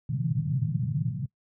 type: band-pass noise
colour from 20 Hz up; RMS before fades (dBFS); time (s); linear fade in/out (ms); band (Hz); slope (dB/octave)
pink; -28; 0.09-1.26; 5; 120 to 160; 48
effects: noise-tail reverb RT60 0.1 s tail -22 dB re dry